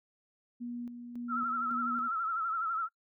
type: tone with tremolo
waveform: sine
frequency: 240.6 Hz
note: B3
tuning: 45 cents flat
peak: -36 dBFS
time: 0.6-2.09 s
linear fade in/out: 20 ms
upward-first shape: square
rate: 1.8 Hz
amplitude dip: 50%
type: tone with vibrato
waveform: sine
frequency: 1329 Hz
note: E6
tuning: 14 cents sharp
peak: -30 dBFS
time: 1.28-2.89 s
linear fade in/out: 50 ms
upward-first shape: sine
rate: 12 Hz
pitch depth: 73 cents each way
effects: noise-tail reverb RT60 0.1 s tail -26 dB re dry